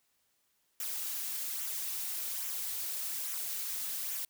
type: noise with flanger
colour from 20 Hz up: blue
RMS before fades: -37 dBFS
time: 0.8-4.25 s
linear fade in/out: 2 ms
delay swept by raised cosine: 0.21 to 4.71 ms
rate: 1.2 Hz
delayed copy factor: -0.5
effects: white hiss -75 dBFS RMS until 4.29 s